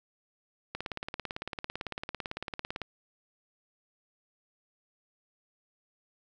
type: click train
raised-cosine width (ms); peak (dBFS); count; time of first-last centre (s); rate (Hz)
0.3; -19; 38; 0.75-2.817; 17.9
effects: none